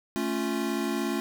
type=chord; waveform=square; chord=A augmented; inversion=none; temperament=equal; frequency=220 / 277.2 / 349.2 Hz; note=A3 / C#4 / E#4; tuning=0 / 0 / 0 cents; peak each=-32 dBFS; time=0.16-1.2 s; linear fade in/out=0 ms; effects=none